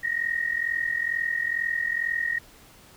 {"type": "tone pair together", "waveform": "sine", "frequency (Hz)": [1853, 1895.2], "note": ["A#6", "A#6"], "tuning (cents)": [-11, 28], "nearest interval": "unison", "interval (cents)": 39, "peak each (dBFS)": -27, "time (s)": [0.03, 2.39], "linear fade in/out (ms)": 10, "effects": ["pink hiss -52 dBFS RMS until 2.96 s"]}